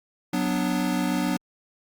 square chord, B minor, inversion second, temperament equal, 185 / 246.9 / 293.7 Hz, F#3 / B3 / D4, 0 / 0 / 0 cents, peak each -28 dBFS, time 0.33-1.37 s, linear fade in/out 5 ms, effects Opus 48 kbps

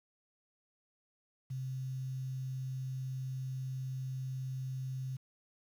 sine tone with quantisation, 130.81 Hz, C3, in tune, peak -36 dBFS, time 1.5-5.17 s, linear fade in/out 10 ms, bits 10, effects none

